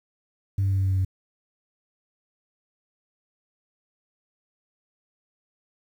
sine tone with pitch steps, 98 / 97.32 / 96.65 / 95.98 / 95.32 / 94.66 / 94.01 Hz, G2 / G2 / G2 / G2 / G2 / F#2 / F#2, 0 / -12 / -24 / -36 / -48 / +40 / +28 cents, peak -18 dBFS, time 0.58-1.049 s, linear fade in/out 5 ms, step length 67 ms, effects tanh soft clip ceiling -18 dBFS + 9-bit

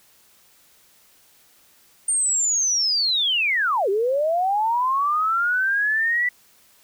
sine linear two-way sweep, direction down then up, 8870 to 377.5 to 1979 Hz, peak -18 dBFS, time 2.08-6.29 s, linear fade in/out 5 ms, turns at 3.89 s, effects white hiss -56 dBFS RMS until 6.83 s

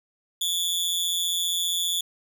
sawtooth tone with amplitude modulation, 3460 Hz, A7, 30 cents flat, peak -17 dBFS, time 0.41-2.01 s, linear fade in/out 5 ms, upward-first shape sine, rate 175 Hz, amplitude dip 80%, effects none

